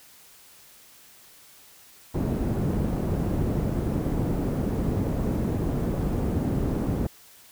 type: low-pass noise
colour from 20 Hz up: white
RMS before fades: -26 dBFS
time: 2.14-7.07 s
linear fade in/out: 5 ms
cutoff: 250 Hz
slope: 12 dB/octave
effects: white hiss -52 dBFS RMS until 7.51 s

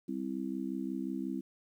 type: harmonic tone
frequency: 65.6 Hz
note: C2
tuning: 5 cents sharp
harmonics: 3 / 4 / 5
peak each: -39 / -37 / -39 dBFS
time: 0.08-1.41 s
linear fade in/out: 10 ms
effects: 11-bit

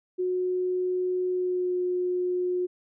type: tone with pitch glide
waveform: sine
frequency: 365.2 to 360.8 Hz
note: F#4 to F#4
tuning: -23 to -44 cents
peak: -24 dBFS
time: 0.18-2.67 s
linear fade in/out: 20 ms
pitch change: -21 cents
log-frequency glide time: 1.29-1.77 s
effects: none

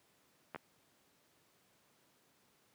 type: clicks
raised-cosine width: 0.5 ms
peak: -27 dBFS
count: 2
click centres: 0.547 / 0.56 s
effects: pink hiss -71 dBFS RMS until 2.74 s + high-pass 150 Hz 12 dB/octave

